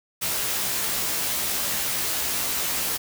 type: noise with comb filter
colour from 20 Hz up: white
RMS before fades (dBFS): -26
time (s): 0.21-2.98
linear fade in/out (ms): 20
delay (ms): 16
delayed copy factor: +0.75
effects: none